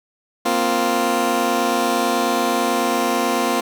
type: chord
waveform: 15% pulse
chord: Bb suspended second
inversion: none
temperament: just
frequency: 233.1 / 262.2 / 349.6 Hz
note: Bb3 / C4 / F4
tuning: 0 / +4 / +2 cents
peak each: -16 dBFS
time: 0.45-3.61 s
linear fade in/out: 10 ms
effects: none